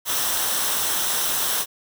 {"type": "noise with comb filter", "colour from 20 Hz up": "white", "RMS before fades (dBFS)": -23, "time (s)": [0.05, 1.66], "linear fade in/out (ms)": 50, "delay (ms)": 0.43, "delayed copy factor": -0.5, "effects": []}